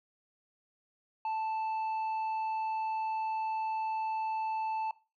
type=tone with tanh clipping; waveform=triangle; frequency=880 Hz; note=A5; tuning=in tune; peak=-32 dBFS; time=1.25-4.91 s; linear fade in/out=2 ms; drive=9 dB; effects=noise-tail reverb RT60 0.3 s tail -19 dB re dry